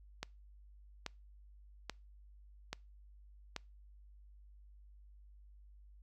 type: click train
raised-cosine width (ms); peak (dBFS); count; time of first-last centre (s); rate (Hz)
0.2; -22; 5; 0.23-3.563; 1.2
effects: noise-tail reverb RT60 0.3 s tail -26 dB re dry + added 50 Hz sine -56 dBFS peak until 6.02 s